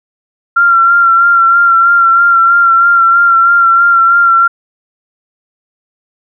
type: tone with vibrato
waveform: sine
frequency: 1374 Hz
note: F6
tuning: 29 cents flat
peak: -4 dBFS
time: 0.56-4.48 s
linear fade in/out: 10 ms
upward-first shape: sine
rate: 3.1 Hz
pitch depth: 28 cents each way
effects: none